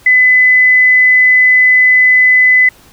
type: tone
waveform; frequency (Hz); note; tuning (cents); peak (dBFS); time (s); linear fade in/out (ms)
sine; 2010; B6; +30; -4; 0.06-2.69; 5
effects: pink hiss -43 dBFS RMS until 2.92 s